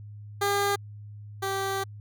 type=tone pair in turn; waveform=15% pulse; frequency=402.9 / 389.6 Hz; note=G4 / G4; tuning=+48 / -11 cents; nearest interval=minor second; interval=59 cents; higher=first; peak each=-17 / -21 dBFS; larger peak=first; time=0.41-0.76 / 1.42-1.84 s; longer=second; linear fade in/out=10 ms; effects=added 104 Hz sine -40 dBFS peak until 2 s

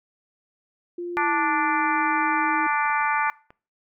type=tone with pitch glide; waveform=sine; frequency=349.2 to 316.5 Hz; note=F4 to D#4; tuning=0 to +30 cents; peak=-28 dBFS; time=0.98-2.67 s; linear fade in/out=5 ms; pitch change=-170 cents; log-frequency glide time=1.16-1.53 s
type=harmonic tone; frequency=293.7 Hz; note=D4; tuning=in tune; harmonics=3 / 4 / 5 / 6 / 7 / 8; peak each=-24 / -26 / -28 / -30 / -31 / -32 dBFS; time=1.17-3.3 s; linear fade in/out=0 ms
type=clicks; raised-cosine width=0.5 ms; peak=-31 dBFS; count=11; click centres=1.983 / 2.677 / 2.732 / 2.856 / 2.902 / 3.012 / 3.051 / 3.143 / 3.194 / 3.271 / 3.505 s
effects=noise-tail reverb RT60 0.4 s tail -22 dB re dry

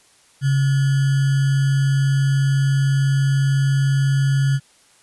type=tone with sample-and-hold; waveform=sine; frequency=137 Hz; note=C#3; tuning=20 cents flat; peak=-14 dBFS; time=0.41-4.6 s; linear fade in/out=50 ms; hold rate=1575 Hz; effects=white hiss -54 dBFS RMS until 5.02 s + resampled to 24000 Hz

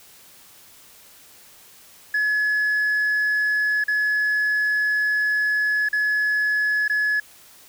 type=tone with dropouts; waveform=sine; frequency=1700 Hz; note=G#6; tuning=40 cents sharp; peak=-16 dBFS; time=2.14-7.2 s; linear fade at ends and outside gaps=5 ms; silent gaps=3.84-3.881 / 5.888-5.929 / 6.88-6.897 s; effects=tanh soft clip ceiling -17 dBFS + white hiss -49 dBFS RMS until 7.68 s

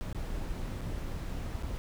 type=noise with dropouts; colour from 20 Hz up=brown; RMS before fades=-36 dBFS; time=0.01-1.78 s; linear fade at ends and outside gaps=0 ms; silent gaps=0.128-0.147 / 0.808-0.814 / 1.625-1.633 s; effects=none

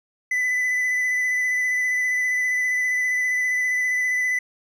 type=tone with vibrato; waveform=triangle; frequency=2000 Hz; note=B6; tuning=21 cents sharp; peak=-18 dBFS; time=0.31-4.39 s; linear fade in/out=5 ms; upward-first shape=square; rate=15 Hz; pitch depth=11 cents each way; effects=none

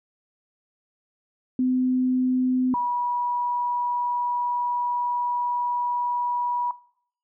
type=tone pair in turn; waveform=sine; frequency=254.9 / 971 Hz; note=C4 / B5; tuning=-45 / -30 cents; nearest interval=octave + major seventh; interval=2315 cents; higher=second; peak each=-19 / -22 dBFS; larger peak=first; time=1.59-2.74 / 2.74-6.71 s; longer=second; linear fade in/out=2 ms; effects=noise-tail reverb RT60 0.6 s tail -20 dB re dry

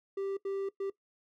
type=tone bursts at uneven times; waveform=triangle; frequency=392 Hz; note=G4; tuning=in tune; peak=-30 dBFS; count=3; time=0.17-0.37 / 0.45-0.69 / 0.8-0.9 s; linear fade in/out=5 ms; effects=noise-tail reverb RT60 0.1 s tail -18 dB re dry

